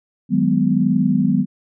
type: chord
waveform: sine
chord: G# minor seventh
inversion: second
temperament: just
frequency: 155.74 / 186.89 / 207.7 / 249.2 Hz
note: D#3 / F#3 / G#3 / B3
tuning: +2 / +18 / 0 / +16 cents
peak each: -22 / -18 / -20 / -18 dBFS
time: 0.29-1.46 s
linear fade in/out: 50 ms
effects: none